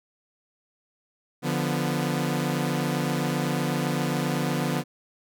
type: chord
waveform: sawtooth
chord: B diminished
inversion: first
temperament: equal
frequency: 146.83 / 174.61 / 246.9 Hz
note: D3 / F3 / B3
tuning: 0 / 0 / 0 cents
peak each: -24 / -25 / -25 dBFS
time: 1.42-4.84 s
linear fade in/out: 50 ms
effects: none